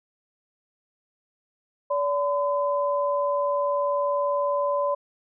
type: tone pair together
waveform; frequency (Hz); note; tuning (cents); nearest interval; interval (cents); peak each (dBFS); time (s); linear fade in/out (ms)
sine; 574.4 / 1015; D5 / B5; -39 / +47; minor seventh; 986; -23 / -26; 1.9-4.95; 10
effects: none